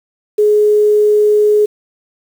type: tone with quantisation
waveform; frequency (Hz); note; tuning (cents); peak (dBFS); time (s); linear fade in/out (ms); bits
sine; 420.3; G#4; +21; -7; 0.38-1.66; 10; 6
effects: none